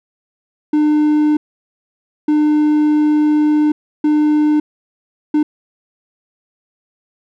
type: tone bursts at uneven times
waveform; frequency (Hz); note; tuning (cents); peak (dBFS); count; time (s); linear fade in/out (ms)
triangle; 301.3; D4; +44; -8; 4; 0.73-1.37 / 2.28-3.72 / 4.04-4.6 / 5.34-5.43; 5
effects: none